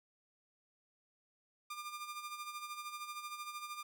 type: tone with tremolo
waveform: sawtooth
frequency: 1200 Hz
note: D6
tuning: 37 cents sharp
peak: -37 dBFS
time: 1.7-3.83 s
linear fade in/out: 5 ms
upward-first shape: sine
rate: 13 Hz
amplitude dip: 60%
effects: none